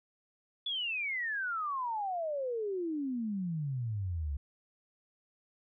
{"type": "exponential sweep", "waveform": "sine", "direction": "down", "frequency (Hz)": [3471, 67.5], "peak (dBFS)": -32, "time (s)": [0.66, 4.37], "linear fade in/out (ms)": 5, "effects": []}